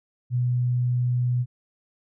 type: tone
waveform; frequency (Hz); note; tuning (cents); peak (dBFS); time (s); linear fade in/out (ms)
sine; 123.47; B2; 0; -20; 0.3-1.46; 50
effects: none